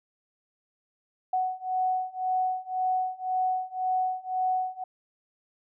sine beating tone pair, 742 / 743.9 Hz, F#5 / F#5, +5 / +9 cents, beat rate 1.9 Hz, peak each -29 / -28 dBFS, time 1.33-4.84 s, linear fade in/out 5 ms, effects none

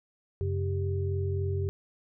sine tone cluster, 93.1 / 136.8 / 393.1 Hz, F#2 / C#3 / G4, +11 / -23 / +5 cents, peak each -28 / -36 / -34 dBFS, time 0.41-1.69 s, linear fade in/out 0 ms, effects none

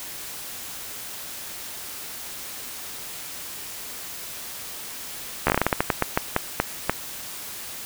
slowing click train, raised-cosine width 0.5 ms, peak -3 dBFS, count 16, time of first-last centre 5.47-6.896 s, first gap 13 ms, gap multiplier 1.25, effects white hiss -36 dBFS RMS until 7.85 s

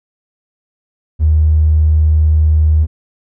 triangle tone, 77.6 Hz, D#2, 4 cents flat, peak -3 dBFS, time 1.19-2.87 s, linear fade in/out 50 ms, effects tanh soft clip ceiling -5 dBFS

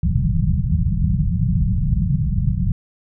white low-pass noise, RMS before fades -18 dBFS, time 0.03-2.72 s, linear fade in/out 2 ms, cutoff 190 Hz, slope 96 dB/octave, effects none

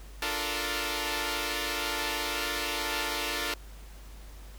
5% pulse chord, Bb major seventh, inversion first, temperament equal, 293.7 / 349.2 / 440 / 466.2 Hz, D4 / F4 / A4 / Bb4, 0 / 0 / 0 / 0 cents, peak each -24 dBFS, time 0.22-3.54 s, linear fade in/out 2 ms, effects added 50 Hz sine -44 dBFS peak until 4.58 s + pink hiss -54 dBFS RMS until 4.58 s

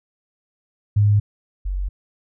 sine tone pair in turn, 103.5 / 46.84 Hz, G#2 / F#1, -5 / +22 cents, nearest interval octave + major second, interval 1373 cents, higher first, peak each -12 / -21 dBFS, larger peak first, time 0.96-1.2 / 1.65-1.89 s, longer neither, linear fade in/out 10 ms, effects none

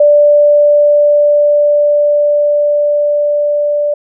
sine tone with level ramp, 587.3 Hz, D5, in tune, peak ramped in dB -3 to -10 dBFS, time 0-3.94 s, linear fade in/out 5 ms, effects none

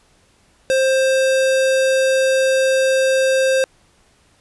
square tone, 528 Hz, C5, 16 cents sharp, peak -14 dBFS, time 0.7-3.64 s, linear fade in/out 0 ms, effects pink hiss -56 dBFS RMS until 4.4 s + resampled to 24000 Hz

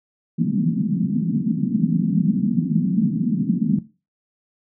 white band-pass noise, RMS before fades -20 dBFS, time 0.38-3.79 s, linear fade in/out 5 ms, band 160 to 240 Hz, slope 48 dB/octave, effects noise-tail reverb RT60 0.3 s tail -17 dB re dry

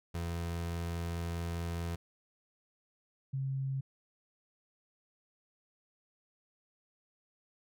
30% pulse / sine tone pair in turn, 84.8 / 134.61 Hz, E2 / C3, +50 / +50 cents, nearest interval minor sixth, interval 800 cents, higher second, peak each -32 / -32 dBFS, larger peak neither, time 0.14-1.96 / 3.33-3.81 s, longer first, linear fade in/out 10 ms, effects none

